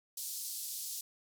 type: band-pass noise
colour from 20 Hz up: white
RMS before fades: -41 dBFS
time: 0.17-1.01 s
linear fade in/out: 5 ms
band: 4200 to 15000 Hz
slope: 24 dB/octave
effects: none